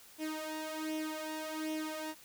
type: tone with flanger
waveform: sawtooth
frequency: 312.1 Hz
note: D#4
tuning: 5 cents sharp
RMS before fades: -39 dBFS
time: 0.18-2.15 s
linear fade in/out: 50 ms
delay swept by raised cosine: 0.33 to 2.13 ms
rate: 1.3 Hz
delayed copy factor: +0.75
effects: white hiss -57 dBFS RMS until 2.24 s